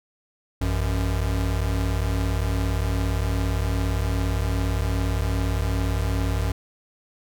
square tone pair together, 54.94 / 92.4 Hz, A1 / F#2, -2 / -2 cents, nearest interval major sixth, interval 900 cents, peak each -25 dBFS, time 0.61-6.52 s, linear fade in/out 5 ms, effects none

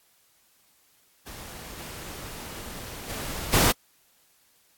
pink noise with level steps, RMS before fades -41 / -39 / -34 / -20 dBFS, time 1.26-3.72 s, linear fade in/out 10 ms, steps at 1.77 / 3.08 / 3.52 s, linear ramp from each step 20 ms, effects white hiss -63 dBFS RMS until 4.77 s + AAC 64 kbps

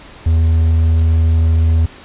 triangle tone, 81.2 Hz, E2, 26 cents flat, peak -7 dBFS, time 0.26-1.86 s, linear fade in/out 5 ms, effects pink hiss -38 dBFS RMS until 2.04 s + resampled to 8000 Hz

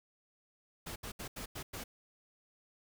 pink noise bursts at uneven times, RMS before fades -43 dBFS, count 6, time 0.86-0.96 / 1.03-1.12 / 1.19-1.28 / 1.36-1.46 / 1.55-1.63 / 1.73-1.84 s, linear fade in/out 10 ms, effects none

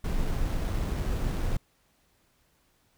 brown noise with sample-and-hold, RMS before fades -28 dBFS, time 0.04-1.57 s, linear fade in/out 5 ms, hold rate 7350 Hz, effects pink hiss -68 dBFS RMS until 2.97 s

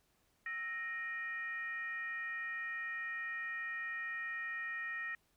sine tone with frequency modulation, 1864.7 Hz, A#6, in tune, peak -38 dBFS, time 0.46-5.15 s, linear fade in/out 2 ms, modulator 548 Hz, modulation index 0.56, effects pink hiss -75 dBFS RMS until 5.36 s

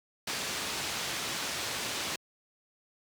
white low-pass noise, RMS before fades -35 dBFS, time 0.27-2.16 s, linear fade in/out 5 ms, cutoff 5600 Hz, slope 12 dB/octave, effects high-pass 80 Hz 12 dB/octave

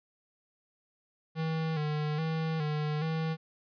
square tone with vibrato, 155.56 Hz, D#3, in tune, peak -30 dBFS, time 1.35-3.37 s, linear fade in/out 50 ms, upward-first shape square, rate 1.2 Hz, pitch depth 53 cents each way, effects resampled to 11025 Hz

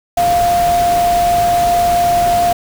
sine tone in noise, 698.5 Hz, F5, in tune, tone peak -10 dBFS, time 0.17-2.53 s, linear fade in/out 5 ms, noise pink, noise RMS -23 dBFS, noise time 0.17-2.53 s, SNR +10 dB, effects none

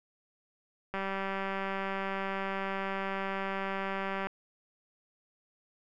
click train, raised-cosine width 0.5 ms, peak -20 dBFS, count 647, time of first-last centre 0.94-4.27 s, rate 194 Hz, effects none

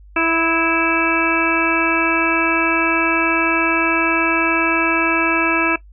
harmonic tone with a mistuned harmonic, 329.6 Hz, E4, in tune, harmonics 1 / 2 / 3 / 4 / 5 / 7 / 8, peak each -20 / -25 / -25 / -22 / -23 / -22 / -21 dBFS, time 0.16-5.76 s, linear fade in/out 5 ms, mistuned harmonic 4, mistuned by -16 cents, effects noise-tail reverb RT60 0.1 s tail -17 dB re dry + added 50 Hz sine -40 dBFS peak until 5.92 s

